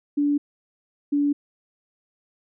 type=tone pair in turn; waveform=sine; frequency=289.5 / 288.1 Hz; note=D4 / D4; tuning=-25 / -33 cents; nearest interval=unison; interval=8 cents; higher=first; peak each=-18 dBFS; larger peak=neither; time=0.17-0.38 / 1.12-1.33 s; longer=neither; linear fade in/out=10 ms; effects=none